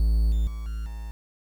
triangle tone with level steps, 55 Hz, A1, in tune, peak -16 / -18 / -28 / -26 / -30 dBFS, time 0-1.11 s, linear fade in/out 0 ms, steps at 0.32 / 0.47 / 0.66 / 0.86 s, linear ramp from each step 2 ms, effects 8-bit

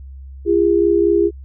sine tone pair together, 341.1 / 405.6 Hz, F4 / G#4, -41 / -41 cents, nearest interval minor third, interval 300 cents, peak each -14 / -14 dBFS, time 0.45-1.31 s, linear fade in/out 50 ms, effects added 67 Hz sine -32 dBFS peak until 1.44 s

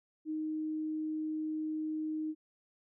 sine tone, 311.1 Hz, D#4, in tune, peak -33 dBFS, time 0.25-2.35 s, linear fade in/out 50 ms, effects none

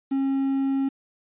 triangle tone with quantisation, 271.1 Hz, C#4, 38 cents flat, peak -19 dBFS, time 0.11-0.89 s, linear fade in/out 10 ms, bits 8, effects resampled to 8000 Hz

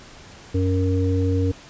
harmonic tone, 93.1 Hz, F#2, 11 cents sharp, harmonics 1 / 3 / 5, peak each -19 / -24 / -26 dBFS, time 0.54-1.52 s, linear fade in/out 10 ms, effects pink hiss -44 dBFS RMS until 1.69 s + resampled to 16000 Hz

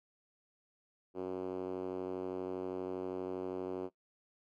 5% pulse tone with band-pass filter, 92.5 Hz, F#2, in tune, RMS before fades -39 dBFS, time 1.14-3.9 s, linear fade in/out 50 ms, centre 360 Hz, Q 2.7, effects noise-tail reverb RT60 0.1 s tail -20 dB re dry

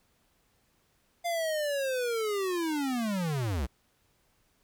square linear sweep, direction down, 698.5 to 57.7 Hz, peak -29 dBFS, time 1.24-3.67 s, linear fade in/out 20 ms, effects pink hiss -70 dBFS RMS until 4.63 s

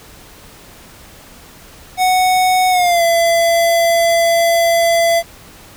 square tone with pitch glide, 740 to 674.7 Hz, F#5 to E5, 0 to +40 cents, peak -11 dBFS, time 1.97-5.23 s, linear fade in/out 50 ms, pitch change -160 cents, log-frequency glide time 2.7-3.03 s, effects pink hiss -40 dBFS RMS until 5.76 s

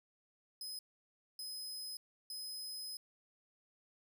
sawtooth tone bursts at uneven times, 5060 Hz, D#8, 28 cents sharp, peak -40 dBFS, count 3, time 0.61-0.79 / 1.39-1.97 / 2.3-2.97 s, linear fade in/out 2 ms, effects none

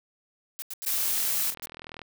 blue noise bursts, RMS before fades -36 dBFS, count 10, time 0.59-1.656 s, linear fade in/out 0 ms, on 31 ms, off 84 ms
blue noise, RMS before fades -27 dBFS, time 0.86-1.51 s, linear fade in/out 10 ms
click train, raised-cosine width 0.3 ms, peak -25 dBFS, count 43, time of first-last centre 0.98-2.017 s, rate 40.5 Hz
effects none

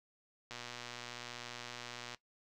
click train, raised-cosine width 0.2 ms, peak -27 dBFS, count 199, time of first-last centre 0.51-2.146 s, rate 121 Hz, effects noise-tail reverb RT60 0.1 s tail -18 dB re dry

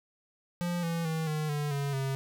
square tone with pitch steps, 174.61 / 167.3 / 160.3 / 153.6 / 147.17 / 141.01 / 135.11 Hz, F3 / E3 / E3 / D#3 / D3 / C#3 / C#3, 0 / +26 / -48 / -22 / +4 / +30 / -44 cents, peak -30 dBFS, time 0.61-2.15 s, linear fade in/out 0 ms, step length 220 ms, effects none

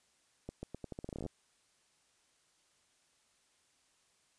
accelerating click train, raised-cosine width 2 ms, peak -28 dBFS, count 16, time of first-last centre 0.49-1.263 s, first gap 140 ms, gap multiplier 0.83, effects white hiss -72 dBFS RMS until 4.38 s + resampled to 22050 Hz

